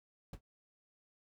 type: noise with exponential decay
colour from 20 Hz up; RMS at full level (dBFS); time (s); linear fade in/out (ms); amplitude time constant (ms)
brown; -37; 0.33-0.41; 5; 16
effects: none